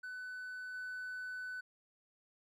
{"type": "tone with level steps", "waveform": "triangle", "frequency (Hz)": 1500, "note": "F#6", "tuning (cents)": 23, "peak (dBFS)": [-40, -38], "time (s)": [0.03, 1.61], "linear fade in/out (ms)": 10, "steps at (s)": 0.74, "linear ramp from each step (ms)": 5, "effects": ["tanh soft clip ceiling -35 dBFS"]}